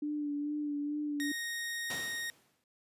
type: tone with vibrato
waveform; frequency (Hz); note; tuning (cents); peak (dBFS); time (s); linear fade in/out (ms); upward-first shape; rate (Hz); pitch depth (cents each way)
sine; 293.7; D4; 0; -32; 0.02-1.32; 5; sine; 2.3; 28
type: tone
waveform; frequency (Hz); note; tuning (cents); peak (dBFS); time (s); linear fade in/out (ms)
sawtooth; 1864.7; A#6; 0; -32; 1.2-2.3; 0
type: noise with exponential decay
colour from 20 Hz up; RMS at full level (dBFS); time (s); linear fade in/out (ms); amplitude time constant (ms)
pink; -39; 1.9-2.64; 2; 160
effects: high-pass 150 Hz 12 dB/octave + resampled to 32000 Hz